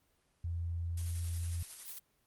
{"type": "tone", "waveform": "sine", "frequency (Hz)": 84.9, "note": "F2", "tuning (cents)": -48, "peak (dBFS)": -34, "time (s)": [0.44, 1.63], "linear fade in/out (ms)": 5}
{"type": "noise with tremolo", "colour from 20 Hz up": "blue", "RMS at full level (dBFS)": -44, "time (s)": [0.97, 1.99], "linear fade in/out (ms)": 5, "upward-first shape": "square", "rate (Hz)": 11, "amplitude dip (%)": 30}
{"effects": ["pink hiss -74 dBFS RMS until 2.26 s", "Opus 24 kbps"]}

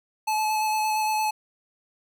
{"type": "tone with vibrato", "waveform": "square", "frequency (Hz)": 862, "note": "A5", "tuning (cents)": -36, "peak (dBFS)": -23, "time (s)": [0.27, 1.31], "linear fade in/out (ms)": 10, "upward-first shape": "square", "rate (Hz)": 8.7, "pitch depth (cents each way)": 11, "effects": []}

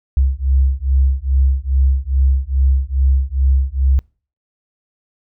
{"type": "beating tone pair", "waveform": "sine", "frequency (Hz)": [65.7, 68.1], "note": ["C2", "C#2"], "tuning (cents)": [8, -30], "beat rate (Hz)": 2.4, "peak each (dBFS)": -15, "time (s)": [0.17, 3.99], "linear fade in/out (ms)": 0, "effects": ["noise-tail reverb RT60 0.4 s tail -26 dB re dry"]}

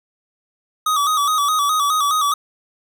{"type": "tone with vibrato", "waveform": "square", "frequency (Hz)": 1198, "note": "D6", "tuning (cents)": 34, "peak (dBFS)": -16, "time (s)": [0.86, 2.34], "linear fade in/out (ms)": 5, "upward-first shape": "square", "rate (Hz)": 4.8, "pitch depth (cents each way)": 76, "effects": []}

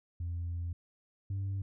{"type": "tone pair in turn", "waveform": "sine", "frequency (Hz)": [85.8, 97.65], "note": ["F2", "G2"], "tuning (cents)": [-30, -6], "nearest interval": "major second", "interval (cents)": 224, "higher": "second", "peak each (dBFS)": [-32, -30], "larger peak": "second", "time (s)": [[0.2, 0.73], [1.3, 1.62]], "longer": "first", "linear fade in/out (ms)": 5, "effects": ["tanh soft clip ceiling -31 dBFS"]}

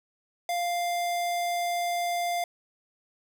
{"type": "tone", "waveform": "square", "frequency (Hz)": 698, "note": "F5", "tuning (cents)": -1, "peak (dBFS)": -27, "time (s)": [0.49, 2.44], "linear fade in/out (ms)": 2, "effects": []}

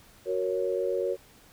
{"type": "chord", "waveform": "sine", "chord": "F# major", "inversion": "none", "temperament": "equal", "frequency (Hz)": [370, 466.2, 554.4], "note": ["F#4", "A#4", "C#5"], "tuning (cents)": [0, 0, 0], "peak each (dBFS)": -30, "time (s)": [0.25, 1.17], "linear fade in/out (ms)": 50, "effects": ["pink hiss -56 dBFS RMS until 1.52 s"]}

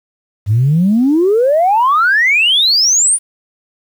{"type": "exponential sweep", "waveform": "sine", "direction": "up", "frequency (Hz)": [98, 9710], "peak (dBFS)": -7, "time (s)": [0.46, 3.19], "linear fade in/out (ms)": 50, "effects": ["tanh soft clip ceiling -4 dBFS", "7-bit"]}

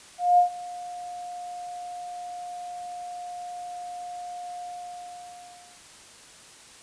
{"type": "tone with ADSR envelope", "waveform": "sine", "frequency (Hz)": 711, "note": "F5", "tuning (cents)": 31, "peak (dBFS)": -13, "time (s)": [0.18, 5.82], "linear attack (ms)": 200, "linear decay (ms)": 110, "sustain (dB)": -21, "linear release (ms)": 1200, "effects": ["white hiss -49 dBFS RMS until 6.82 s", "resampled to 22050 Hz"]}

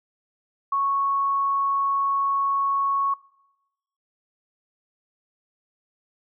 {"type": "tone", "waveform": "sine", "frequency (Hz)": 1106, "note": "C#6", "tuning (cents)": -4, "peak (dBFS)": -20, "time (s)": [0.72, 3.14], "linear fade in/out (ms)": 5, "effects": ["noise-tail reverb RT60 0.9 s tail -21 dB re dry"]}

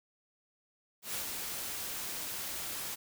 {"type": "noise with ADSR envelope", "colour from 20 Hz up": "white", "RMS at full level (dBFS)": -36, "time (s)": [1.02, 2.96], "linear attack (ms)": 120, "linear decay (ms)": 110, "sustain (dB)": -3, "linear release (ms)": 25, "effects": []}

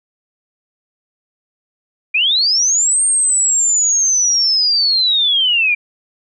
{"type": "linear two-way sweep", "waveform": "sine", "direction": "up then down", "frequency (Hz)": [2349, 8720, 2349], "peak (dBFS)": -11, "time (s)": [2.14, 5.75], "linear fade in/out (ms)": 10, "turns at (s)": 3.03, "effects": []}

